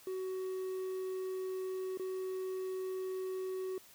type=tone with dropouts; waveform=triangle; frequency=374.8 Hz; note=F#4; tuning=22 cents sharp; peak=-34 dBFS; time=0.07-3.78 s; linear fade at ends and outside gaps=2 ms; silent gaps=1.974-1.996 s; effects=white hiss -59 dBFS RMS until 3.94 s